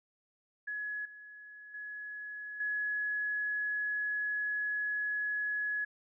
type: tone with level steps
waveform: sine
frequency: 1689 Hz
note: G#6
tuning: 29 cents sharp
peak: -35 / -48 / -40 / -31 dBFS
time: 0.67-5.85 s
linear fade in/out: 10 ms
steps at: 1.05 / 1.74 / 2.6 s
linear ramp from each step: 5 ms
effects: none